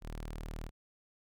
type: tone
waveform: sawtooth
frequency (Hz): 38.89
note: D#1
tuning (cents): 0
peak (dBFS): -36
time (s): 0.01-0.71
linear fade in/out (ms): 50
effects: none